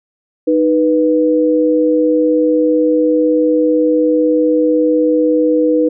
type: tone pair together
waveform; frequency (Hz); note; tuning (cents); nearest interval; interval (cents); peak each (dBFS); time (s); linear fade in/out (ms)
sine; 309.6 / 491.5; D#4 / B4; -9 / -8; minor sixth; 801; -12; 0.47-5.89; 10
effects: none